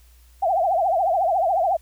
sine tone with vibrato, 717 Hz, F5, 45 cents sharp, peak -17 dBFS, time 0.42-1.77 s, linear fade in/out 10 ms, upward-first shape triangle, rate 14 Hz, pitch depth 220 cents each way, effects added 60 Hz sine -49 dBFS peak until 1.81 s + white hiss -59 dBFS RMS until 1.81 s

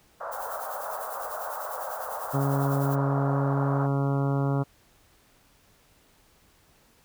pink band-pass noise, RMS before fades -35 dBFS, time 0.2-3.87 s, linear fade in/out 10 ms, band 540 to 1400 Hz, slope 48 dB/octave
violet noise with tremolo, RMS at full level -39 dBFS, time 0.31-2.96 s, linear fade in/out 20 ms, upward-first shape sine, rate 10 Hz, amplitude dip 60%
harmonic tone, 138.8 Hz, C#3, 3 cents sharp, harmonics 1 / 2 / 3 / 4 / 5 / 6 / 7 / 8 / 9 / 10, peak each -24 / -30 / -34 / -36 / -38 / -40 / -41 / -42 / -43 / -44 dBFS, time 2.33-4.64 s, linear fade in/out 20 ms
effects pink hiss -61 dBFS RMS until 7.04 s

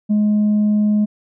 sine tone with tanh clipping, 210 Hz, G#3, 19 cents sharp, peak -13 dBFS, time 0.09-1.06 s, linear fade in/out 20 ms, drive 1 dB, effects none

